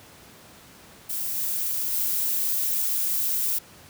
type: noise with level steps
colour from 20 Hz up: violet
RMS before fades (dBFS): -29 / -27 / -25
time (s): 1.09-3.59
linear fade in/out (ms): 10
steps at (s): 1.35 / 1.92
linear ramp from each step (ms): 20
effects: pink hiss -49 dBFS RMS until 3.89 s + high-pass 80 Hz 12 dB/octave